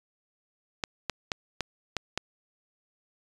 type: clicks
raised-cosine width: 0.2 ms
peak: -11 dBFS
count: 6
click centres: 0.838 / 1.097 / 1.318 / 1.607 / 1.967 / 2.176 s
effects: resampled to 22050 Hz